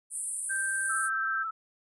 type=band-pass noise; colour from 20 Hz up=pink; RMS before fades=-35 dBFS; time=0.1-1.1 s; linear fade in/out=50 ms; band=8600 to 10000 Hz; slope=96 dB/octave
type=tone; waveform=sine; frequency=1568 Hz; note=G6; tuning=in tune; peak=-29 dBFS; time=0.49-1.44 s; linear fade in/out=20 ms
type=tone with vibrato; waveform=sine; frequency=1318.5 Hz; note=E6; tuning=in tune; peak=-31 dBFS; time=0.89-1.51 s; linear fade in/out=10 ms; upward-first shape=sine; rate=18 Hz; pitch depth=27 cents each way
effects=none